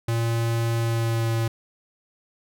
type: tone with pitch glide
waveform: square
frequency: 115.6 to 114.14 Hz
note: A#2 to A#2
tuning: -14 to -36 cents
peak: -22 dBFS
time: 0.08-1.48 s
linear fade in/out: 5 ms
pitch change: -22 cents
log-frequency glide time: 0.76-1.33 s
effects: none